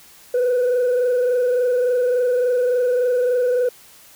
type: tone with frequency modulation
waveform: sine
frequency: 495.7 Hz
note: B4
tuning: 6 cents sharp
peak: -13 dBFS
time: 0.34-3.69 s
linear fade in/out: 5 ms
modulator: 23.5 Hz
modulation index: 0.52
effects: tanh soft clip ceiling -14 dBFS + white hiss -47 dBFS RMS until 4.15 s